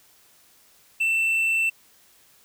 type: tone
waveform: triangle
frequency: 2675 Hz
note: E7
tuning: 25 cents sharp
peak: -18 dBFS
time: 1-1.7 s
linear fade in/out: 10 ms
effects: white hiss -57 dBFS RMS until 2.44 s